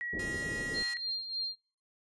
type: tone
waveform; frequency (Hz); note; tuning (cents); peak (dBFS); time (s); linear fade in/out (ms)
sine; 1919; A#6; +50; -34; 0.01-0.97; 0
type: low-pass noise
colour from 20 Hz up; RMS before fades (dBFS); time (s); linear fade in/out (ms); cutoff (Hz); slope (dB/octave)
white; -41; 0.13-0.83; 5; 460; 24
type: chord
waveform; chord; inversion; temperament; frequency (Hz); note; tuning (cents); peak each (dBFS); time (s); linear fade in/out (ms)
5% pulse; F minor seventh; first; equal; 830.6 / 1046.5 / 1244.5 / 1396.9; Ab5 / C6 / Eb6 / F6; 0 / 0 / 0 / 0; -39 / -39 / -39 / -36; 0.19-0.94; 5
type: tone with tremolo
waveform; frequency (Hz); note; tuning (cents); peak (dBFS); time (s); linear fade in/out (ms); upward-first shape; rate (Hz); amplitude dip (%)
sine; 4197; C8; +5; -31; 0.73-1.56; 50; sine; 3.3; 60
effects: noise-tail reverb RT60 0.5 s tail -24 dB re dry + resampled to 22050 Hz